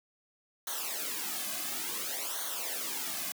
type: noise with flanger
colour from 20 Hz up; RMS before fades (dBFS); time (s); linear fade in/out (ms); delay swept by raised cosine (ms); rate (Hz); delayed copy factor
white; -36; 0.67-3.32; 2; 0.39 to 2.19; 0.57; -0.8
effects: high-pass 200 Hz 12 dB/octave